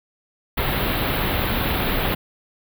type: band-stop noise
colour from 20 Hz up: pink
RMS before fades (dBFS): -22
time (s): 0.57-2.15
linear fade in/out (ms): 10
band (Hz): 4000 to 12000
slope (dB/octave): 48
effects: none